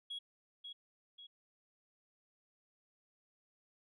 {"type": "tone with echo", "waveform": "sine", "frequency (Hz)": 3322, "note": "G#7", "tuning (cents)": 0, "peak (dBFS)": -39, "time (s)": [0.1, 0.19], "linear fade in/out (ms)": 10, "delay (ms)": 540, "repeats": 2, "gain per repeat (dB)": -6, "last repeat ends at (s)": 1.27, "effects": ["tanh soft clip ceiling -38 dBFS"]}